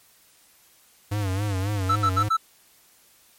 square tone with vibrato, 98.9 Hz, G2, 16 cents sharp, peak -24 dBFS, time 1.11-2.29 s, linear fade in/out 10 ms, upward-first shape sine, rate 3.7 Hz, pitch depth 110 cents each way
triangle tone bursts, 1321 Hz, E6, 3 cents sharp, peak -16 dBFS, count 4, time 1.89-2.37 s, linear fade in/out 10 ms, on 69 ms, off 68 ms
effects white hiss -57 dBFS RMS until 3.38 s + MP3 64 kbps

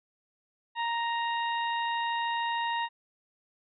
harmonic tone, 933 Hz, A#5, 1 cent sharp, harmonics 1 / 2 / 3 / 4, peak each -29 / -35 / -39 / -41 dBFS, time 0.75-2.89 s, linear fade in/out 50 ms, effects none

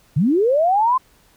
sine linear sweep, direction up, 124.2 to 1054 Hz, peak -13 dBFS, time 0.16-0.98 s, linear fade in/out 10 ms, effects pink hiss -55 dBFS RMS until 1.36 s

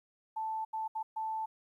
sine tone bursts at uneven times, 880 Hz, A5, in tune, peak -33 dBFS, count 4, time 0.36-0.65 / 0.73-0.88 / 0.95-1.03 / 1.16-1.46 s, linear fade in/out 10 ms, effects 12-bit

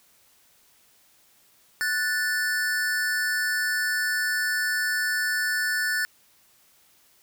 square tone pair together, 1480 / 1760 Hz, F#6 / A6, 0 / 0 cents, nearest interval minor third, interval 300 cents, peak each -28 / -26 dBFS, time 1.81-6.05 s, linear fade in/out 0 ms, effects white hiss -60 dBFS RMS until 7.22 s

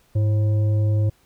sine tone with frequency modulation, 103.83 Hz, G#2, in tune, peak -16 dBFS, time 0.15-1.1 s, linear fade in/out 10 ms, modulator 435 Hz, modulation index 0.27, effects pink hiss -60 dBFS RMS until 1.25 s

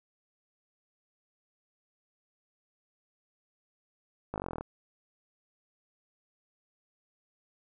slowing click train, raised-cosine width 1 ms, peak -21 dBFS, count 13, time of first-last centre 4.34-4.61 s, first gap 19 ms, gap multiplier 1.03, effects none

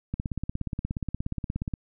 click train, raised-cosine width 5 ms, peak -17 dBFS, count 28, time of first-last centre 0.14-1.738 s, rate 16.9 Hz, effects none

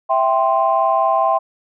sine chord, C major, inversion first, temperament equal, 659.3 / 784 / 1046.5 Hz, E5 / G5 / C6, 0 / 0 / 0 cents, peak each -17 dBFS, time 0.09-1.39 s, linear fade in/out 20 ms, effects tanh soft clip ceiling -3 dBFS

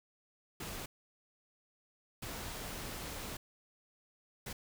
pink noise bursts at uneven times, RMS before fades -43 dBFS, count 3, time 0.6-0.86 / 2.22-3.37 / 4.46-4.53 s, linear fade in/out 5 ms, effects none

